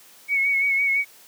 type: tone with vibrato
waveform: sine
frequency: 2217 Hz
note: C#7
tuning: in tune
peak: -18 dBFS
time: 0.28-1.05 s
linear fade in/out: 50 ms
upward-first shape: sine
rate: 5.9 Hz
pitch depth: 36 cents each way
effects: white hiss -50 dBFS RMS until 1.27 s + high-pass 200 Hz 12 dB/octave